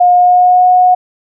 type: tone with pitch glide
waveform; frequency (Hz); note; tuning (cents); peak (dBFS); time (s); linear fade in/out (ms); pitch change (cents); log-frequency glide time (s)
sine; 715 to 728.8; F5 to F#5; +41 to -26; -4; 0-0.95; 10; +33; 0.14-0.66
effects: none